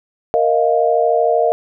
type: chord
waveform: sine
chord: Bb suspended fourth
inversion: none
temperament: equal with one note detuned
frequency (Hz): 466.2 / 625.5 / 698.5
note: Bb4 / Eb5 / F5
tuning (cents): 0 / +9 / 0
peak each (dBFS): -16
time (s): 0.34-1.52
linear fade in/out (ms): 0
effects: none